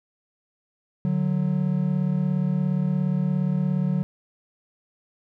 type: tone pair together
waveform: triangle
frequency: 147.86 / 185 Hz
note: D3 / F#3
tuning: +12 / 0 cents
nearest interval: major third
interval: 388 cents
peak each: -22 / -21 dBFS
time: 1.05-4.03 s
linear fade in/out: 0 ms
effects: none